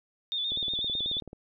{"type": "tone with vibrato", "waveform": "sine", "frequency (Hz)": 3562, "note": "A7", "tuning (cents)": 21, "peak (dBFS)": -28, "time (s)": [0.32, 1.2], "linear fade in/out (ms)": 0, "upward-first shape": "square", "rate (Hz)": 8.1, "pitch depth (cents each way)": 45}
{"type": "click train", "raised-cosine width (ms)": 2, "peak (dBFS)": -29, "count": 16, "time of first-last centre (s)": [0.52, 1.331], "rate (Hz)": 18.5}
{"effects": []}